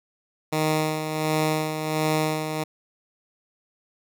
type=tone with tremolo; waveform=10% pulse; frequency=155.56 Hz; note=D#3; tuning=in tune; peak=-12 dBFS; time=0.52-2.64 s; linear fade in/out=10 ms; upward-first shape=sine; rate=1.4 Hz; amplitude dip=55%; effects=none